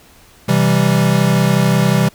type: chord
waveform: square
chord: C major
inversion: none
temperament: equal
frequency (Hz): 130.81 / 164.81 / 196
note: C3 / E3 / G3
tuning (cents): 0 / 0 / 0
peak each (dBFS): -16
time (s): 0.48-2.09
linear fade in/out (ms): 10
effects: pink hiss -46 dBFS RMS until 2.14 s